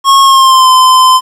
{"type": "tone with pitch glide", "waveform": "square", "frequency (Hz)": [1091, 1029.8], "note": ["C#6", "C6"], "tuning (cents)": [-28, -28], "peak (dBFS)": -3, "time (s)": [0.04, 1.21], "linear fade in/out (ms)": 50, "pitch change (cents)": -100, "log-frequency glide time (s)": [0.22, 0.69], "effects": ["low-pass 10000 Hz 12 dB/octave", "7-bit"]}